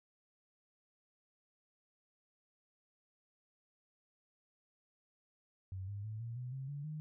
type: tone with pitch steps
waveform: sine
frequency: 94.5 / 101.28 / 108.55 / 116.34 / 124.69 / 133.64 / 143.24 / 153.52 Hz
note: F#2 / G#2 / A2 / A#2 / B2 / C3 / D3 / D#3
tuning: +37 / -43 / -23 / -3 / +17 / +37 / -43 / -23 cents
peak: -40 dBFS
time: 5.72-7 s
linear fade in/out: 0 ms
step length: 160 ms
effects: none